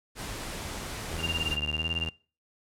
pink noise, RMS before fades -37 dBFS, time 0.15-1.58 s, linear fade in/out 50 ms
sawtooth tone with vibrato, 78.3 Hz, D#2, 11 cents sharp, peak -30 dBFS, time 1.11-2.09 s, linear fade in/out 0 ms, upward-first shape sine, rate 1.5 Hz, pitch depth 100 cents each way
sine tone with tremolo, 2794 Hz, F7, in tune, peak -25 dBFS, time 1.18-2.11 s, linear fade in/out 50 ms, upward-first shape sine, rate 18 Hz, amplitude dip 100%
effects noise-tail reverb RT60 0.4 s tail -23 dB re dry + low-pass 11000 Hz 12 dB/octave

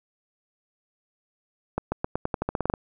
accelerating click train, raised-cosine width 1 ms, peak -11 dBFS, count 13, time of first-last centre 1.78-2.738 s, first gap 140 ms, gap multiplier 0.89, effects none

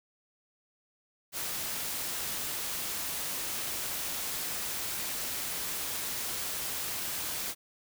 white noise, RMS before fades -35 dBFS, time 1.32-7.55 s, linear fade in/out 50 ms, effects none

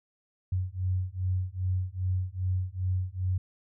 sine beating tone pair, 91.2 / 93.7 Hz, F#2 / F#2, -24 / +22 cents, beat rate 2.5 Hz, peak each -30 dBFS, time 0.52-3.38 s, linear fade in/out 5 ms, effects none

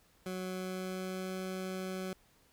20% pulse tone with pitch glide, 185 to 187.04 Hz, F#3 to F#3, 0 to +19 cents, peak -32 dBFS, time 0.26-2.13 s, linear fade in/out 2 ms, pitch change +19 cents, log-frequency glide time 0.42-1.37 s, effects pink hiss -67 dBFS RMS until 2.52 s

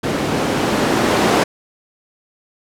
violet noise with low-pass filter sweep, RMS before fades -17 dBFS, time 0.03-1.44 s, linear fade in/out 10 ms, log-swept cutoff 220 to 350 Hz, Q 0.83, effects none

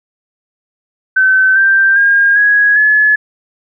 sine tone with pitch steps, 1530 / 1573 / 1617.2 / 1662.7 / 1709.4 Hz, G6 / G6 / G#6 / G#6 / G#6, -42 / +6 / -46 / +2 / +49 cents, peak -6 dBFS, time 1.16-3.16 s, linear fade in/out 10 ms, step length 400 ms, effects none

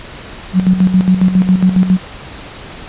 sine tone with tremolo, 185 Hz, F#3, in tune, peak -5 dBFS, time 0.53-1.99 s, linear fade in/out 50 ms, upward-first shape square, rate 7.3 Hz, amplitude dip 65%, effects pink hiss -31 dBFS RMS until 2.88 s + resampled to 8000 Hz

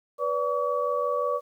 sine tone cluster, 493.4 / 579 / 1138 Hz, B4 / D5 / C#6, -2 / -25 / +45 cents, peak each -28 dBFS, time 0.18-1.41 s, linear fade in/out 50 ms, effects 10-bit

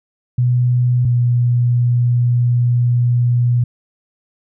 sine tone pair in turn, 123.47 / 121.42 Hz, B2 / B2, 0 / -29 cents, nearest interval unison, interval 29 cents, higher first, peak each -11 dBFS, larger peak neither, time 0.38-1.05 / 1.05-3.64 s, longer second, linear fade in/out 5 ms, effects none

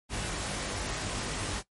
pink noise with comb filter, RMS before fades -34 dBFS, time 0.09-1.63 s, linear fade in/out 50 ms, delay 20 ms, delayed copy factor +1, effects noise-tail reverb RT60 0.1 s tail -17 dB re dry + MP3 48 kbps

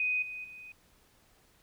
sine tone with level steps, 2498 Hz, D#7, 6 cents sharp, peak -27 / -38 / -45 dBFS, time 0-0.72 s, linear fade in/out 2 ms, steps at 0.22 / 0.44 s, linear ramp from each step 5 ms, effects pink hiss -65 dBFS RMS until 1.62 s

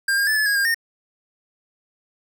square tone with pitch steps, 1599 / 1617 / 1744 / 1723 / 1650 / 1609 / 1834 Hz, G6 / G#6 / A6 / A6 / G#6 / G6 / A#6, +34 / -47 / -16 / -37 / -12 / +45 / -29 cents, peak -18 dBFS, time 0.08-0.745 s, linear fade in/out 5 ms, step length 95 ms, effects none

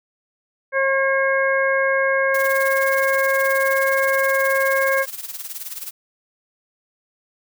harmonic tone, 540 Hz, C#5, 45 cents flat, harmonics 1 / 2 / 3 / 4, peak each -19 / -25 / -20 / -26 dBFS, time 0.72-5.06 s, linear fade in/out 50 ms
blue noise with tremolo, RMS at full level -29 dBFS, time 2.34-5.91 s, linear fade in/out 5 ms, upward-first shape sine, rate 19 Hz, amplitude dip 75%
effects none

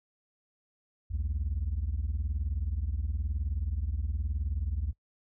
sine beating tone pair, 61.6 / 80.6 Hz, B1 / E2, -4 / -38 cents, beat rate 19 Hz, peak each -30 dBFS, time 1.1-4.93 s, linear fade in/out 20 ms, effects noise-tail reverb RT60 0.1 s tail -24 dB re dry + tanh soft clip ceiling -25 dBFS

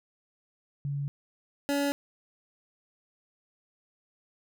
sine / 25% pulse tone pair in turn, 141.7 / 283.4 Hz, C#3 / C#4, +38 / +38 cents, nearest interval octave, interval 1200 cents, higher second, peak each -29 / -22 dBFS, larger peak second, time 0.85-1.08 / 1.69-1.92 s, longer neither, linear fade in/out 0 ms, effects none

